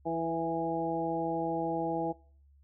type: harmonic tone with a mistuned harmonic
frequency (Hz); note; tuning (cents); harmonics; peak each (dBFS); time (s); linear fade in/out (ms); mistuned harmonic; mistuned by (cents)
164.81; E3; 0; 1 / 2 / 3 / 4 / 5; -40 / -34 / -36 / -36 / -35; 0.05-2.13; 20; 4; +15
effects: noise-tail reverb RT60 0.5 s tail -24 dB re dry + added 70 Hz sine -58 dBFS peak until 2.63 s

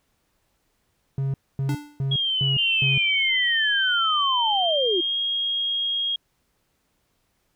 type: tone bursts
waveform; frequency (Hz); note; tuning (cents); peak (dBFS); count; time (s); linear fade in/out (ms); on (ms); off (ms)
triangle; 136.1; C#3; -31; -20; 5; 1.18-2.98; 2; 160; 250
type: tone with exponential decay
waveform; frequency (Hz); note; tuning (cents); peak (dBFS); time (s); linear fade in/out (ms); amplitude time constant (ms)
square; 293.7; D4; 0; -25; 1.69-2.06; 1; 80
type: linear sweep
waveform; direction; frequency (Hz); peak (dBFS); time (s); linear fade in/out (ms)
sine; down; 3322 to 329.6; -21; 2.11-5.01; 10
type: tone with pitch glide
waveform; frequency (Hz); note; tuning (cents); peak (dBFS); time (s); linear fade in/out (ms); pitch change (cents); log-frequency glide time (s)
sine; 3100 to 3264; G7 to G#7; -20 to -31; -22; 2.58-6.16; 5; +89; 4.4-5.17
effects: pink hiss -70 dBFS RMS until 7.55 s

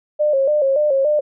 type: tone with vibrato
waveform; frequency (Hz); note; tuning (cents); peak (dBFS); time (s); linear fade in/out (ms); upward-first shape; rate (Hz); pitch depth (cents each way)
sine; 570; C#5; +48; -13; 0.19-1.21; 20; square; 3.5; 89
effects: none

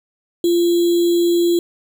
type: tone with sample-and-hold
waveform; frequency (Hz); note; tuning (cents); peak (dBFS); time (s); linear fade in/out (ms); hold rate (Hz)
sine; 344.6; F4; -23; -12; 0.44-1.59; 2; 3675
effects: none

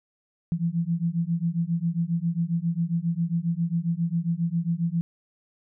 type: beating tone pair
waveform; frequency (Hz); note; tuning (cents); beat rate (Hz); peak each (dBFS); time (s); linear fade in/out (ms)
sine; 165 / 172.4; E3 / F3; +2 / -22; 7.4; -26; 0.52-5.01; 0
effects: none

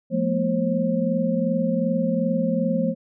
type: tone cluster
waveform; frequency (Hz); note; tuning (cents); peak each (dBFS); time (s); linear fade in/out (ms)
sine; 175.7 / 215.9 / 238.5 / 534; F3 / A3 / A#3 / C5; +11 / -33 / +40 / +35; -25; 0.1-2.95; 50
effects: none

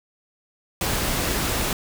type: noise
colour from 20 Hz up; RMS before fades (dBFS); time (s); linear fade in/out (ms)
pink; -24; 0.81-1.73; 2
effects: none

